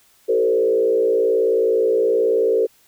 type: tone with frequency modulation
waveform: sine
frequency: 450.4 Hz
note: A4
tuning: 40 cents sharp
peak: -14 dBFS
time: 0.28-2.67 s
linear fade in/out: 20 ms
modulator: 58.9 Hz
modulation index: 1.1
effects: white hiss -56 dBFS RMS until 2.87 s